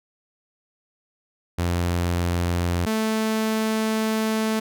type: tone pair in turn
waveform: sawtooth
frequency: 87.1 / 219.5 Hz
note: F2 / A3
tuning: -4 / -4 cents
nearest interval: octave + major third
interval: 1600 cents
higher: second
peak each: -17 dBFS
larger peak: neither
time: 1.58-2.86 / 2.86-4.6 s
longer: second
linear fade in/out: 10 ms
effects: none